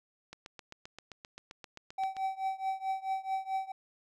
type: click train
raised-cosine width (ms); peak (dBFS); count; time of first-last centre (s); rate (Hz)
0.2; -28; 15; 0.33-2.167; 7.62
type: tone with tremolo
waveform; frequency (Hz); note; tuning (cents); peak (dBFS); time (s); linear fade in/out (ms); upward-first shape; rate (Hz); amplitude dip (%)
triangle; 768; G5; -36; -26; 1.98-3.72; 5; triangle; 4.6; 95
effects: none